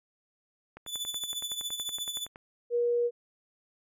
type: click train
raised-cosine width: 0.5 ms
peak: -30 dBFS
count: 18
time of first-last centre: 0.77-2.359 s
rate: 10.7 Hz
type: tone with tremolo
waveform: sawtooth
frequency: 3481 Hz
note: A7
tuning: 19 cents flat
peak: -27 dBFS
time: 0.86-2.28 s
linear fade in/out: 50 ms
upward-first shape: triangle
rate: 14 Hz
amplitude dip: 75%
type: tone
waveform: sine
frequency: 478.1 Hz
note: A#4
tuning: 44 cents sharp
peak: -24 dBFS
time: 2.7-3.11 s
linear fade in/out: 50 ms
effects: none